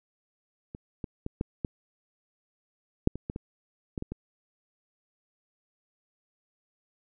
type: clicks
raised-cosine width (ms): 3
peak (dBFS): -26 / -21 / -20 / -15 / -16 / -7 / -23 / -19 / -22 / -19 / -21 / -22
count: 12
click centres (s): 0.749 / 1.042 / 1.264 / 1.411 / 1.648 / 3.074 / 3.156 / 3.299 / 3.361 / 3.978 / 4.024 / 4.12
effects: none